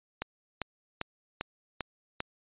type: click train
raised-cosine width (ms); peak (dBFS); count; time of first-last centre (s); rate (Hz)
0.3; -16; 6; 0.22-2.204; 2.52
effects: resampled to 8000 Hz